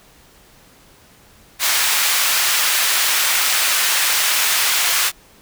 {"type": "high-pass noise", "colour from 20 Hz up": "pink", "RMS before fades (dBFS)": -17, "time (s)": [1.59, 5.12], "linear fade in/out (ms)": 50, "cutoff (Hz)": 1500, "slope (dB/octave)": 12, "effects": ["pink hiss -49 dBFS RMS until 5.41 s"]}